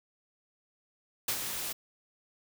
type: noise with ADSR envelope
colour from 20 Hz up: white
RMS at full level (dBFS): -29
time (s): 1.28-1.73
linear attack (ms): 5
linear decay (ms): 72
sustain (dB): -7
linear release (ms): 10
effects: none